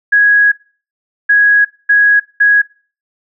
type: tone bursts at uneven times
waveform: sine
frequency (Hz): 1661.2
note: G#6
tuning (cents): 0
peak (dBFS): -5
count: 4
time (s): 0.12-0.52 / 1.29-1.65 / 1.89-2.2 / 2.4-2.62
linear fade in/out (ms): 10
effects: noise-tail reverb RT60 0.4 s tail -22 dB re dry